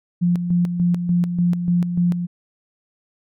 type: tone with tremolo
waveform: sine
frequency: 175.1 Hz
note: F3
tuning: 5 cents sharp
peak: -14 dBFS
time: 0.21-2.27 s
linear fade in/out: 20 ms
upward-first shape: square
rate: 3.4 Hz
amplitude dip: 55%
effects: none